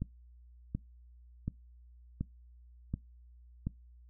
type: click train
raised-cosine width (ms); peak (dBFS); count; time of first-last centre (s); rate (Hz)
5; -21; 6; 0.02-3.67; 1.37
effects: noise-tail reverb RT60 0.2 s tail -23 dB re dry + added 60 Hz sine -54 dBFS peak until 4.09 s